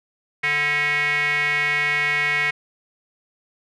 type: tone with band-pass filter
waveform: square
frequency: 146.83 Hz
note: D3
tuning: in tune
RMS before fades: -21 dBFS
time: 0.43-2.51 s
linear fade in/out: 10 ms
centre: 2100 Hz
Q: 8.4
effects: none